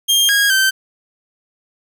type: tone with pitch steps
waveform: sawtooth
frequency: 3208 / 1639 / 1550 Hz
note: G7 / G#6 / G6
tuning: +39 / -23 / -20 cents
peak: -8 dBFS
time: 0.08-0.71 s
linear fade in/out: 20 ms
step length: 210 ms
effects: none